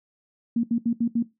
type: tone bursts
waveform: sine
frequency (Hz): 233.4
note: A#3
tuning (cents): +2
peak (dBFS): -19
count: 5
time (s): 0.56-1.227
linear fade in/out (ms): 5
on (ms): 75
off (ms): 73
effects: noise-tail reverb RT60 0.2 s tail -17 dB re dry